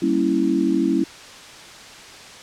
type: chord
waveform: sine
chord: G diminished seventh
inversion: none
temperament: equal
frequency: 196 / 233.1 / 277.2 / 329.6 Hz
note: G3 / Bb3 / Db4 / Fb4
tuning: 0 / 0 / 0 / 0 cents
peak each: -24 / -25 / -21 / -20 dBFS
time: 0.02-1.04 s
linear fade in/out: 5 ms
effects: white hiss -40 dBFS RMS until 2.42 s + low-pass 6000 Hz 12 dB/octave